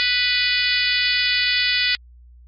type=harmonic tone; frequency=493.9 Hz; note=B4; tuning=in tune; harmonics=3 / 4 / 5 / 6 / 7 / 8 / 9 / 10; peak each=-28 / -22 / -24 / -26 / -25 / -27 / -24 / -28 dBFS; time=0-1.95 s; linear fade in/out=0 ms; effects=added 60 Hz sine -43 dBFS peak until 2.47 s + MP3 32 kbps